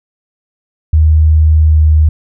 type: tone with pitch glide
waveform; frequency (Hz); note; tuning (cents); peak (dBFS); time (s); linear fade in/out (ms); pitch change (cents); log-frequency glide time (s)
sine; 78 to 77.33; D#2 to D#2; +5 to -10; -4; 0.93-2.09; 5; -15; 1.66-1.77
effects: none